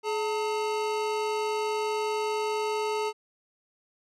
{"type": "tone pair together", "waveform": "square", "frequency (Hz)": [424.7, 900], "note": ["G#4", "A5"], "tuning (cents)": [39, 39], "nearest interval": "octave + minor second", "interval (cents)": 1300, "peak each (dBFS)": [-29, -32], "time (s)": [0.03, 3.13], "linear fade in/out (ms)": 50, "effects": ["low-pass 7000 Hz 12 dB/octave"]}